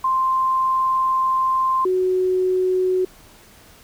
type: tone pair in turn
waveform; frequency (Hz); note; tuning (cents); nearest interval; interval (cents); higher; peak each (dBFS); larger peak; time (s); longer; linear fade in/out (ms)
sine; 1046.5 / 370; C6 / F#4; 0 / 0; octave + tritone; 1800; first; -16; neither; 0.04-1.85 / 1.85-3.05; first; 5
effects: pink hiss -48 dBFS RMS until 3.83 s